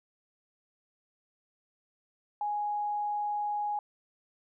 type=tone; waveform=sine; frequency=830.6 Hz; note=G#5; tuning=in tune; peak=-29 dBFS; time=2.41-3.79 s; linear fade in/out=2 ms; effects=none